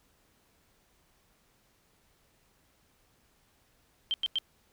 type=tone bursts; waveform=sine; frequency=3136 Hz; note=G7; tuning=in tune; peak=-26 dBFS; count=3; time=4.11-4.385 s; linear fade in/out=0 ms; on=29 ms; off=94 ms; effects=pink hiss -68 dBFS RMS until 4.72 s